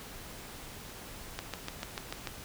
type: click train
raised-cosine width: 0.2 ms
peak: -18 dBFS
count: 7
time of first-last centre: 1.39-2.272 s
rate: 6.8 Hz
effects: pink hiss -46 dBFS RMS until 2.44 s